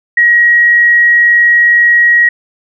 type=tone; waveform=sine; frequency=1899 Hz; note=A#6; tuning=32 cents sharp; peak=-4 dBFS; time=0.17-2.29 s; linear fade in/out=5 ms; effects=none